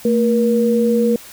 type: tone pair together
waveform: sine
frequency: 224.8 / 476.7 Hz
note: A3 / A#4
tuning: +37 / +39 cents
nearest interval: octave + minor second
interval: 1302 cents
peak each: -15 dBFS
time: 0.05-1.16 s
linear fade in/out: 2 ms
effects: white hiss -39 dBFS RMS until 1.32 s